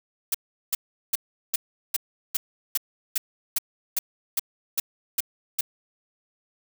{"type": "noise bursts", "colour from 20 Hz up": "blue", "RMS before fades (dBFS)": -23, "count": 14, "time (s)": [0.32, 5.61], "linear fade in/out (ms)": 5, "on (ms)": 25, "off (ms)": 380, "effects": []}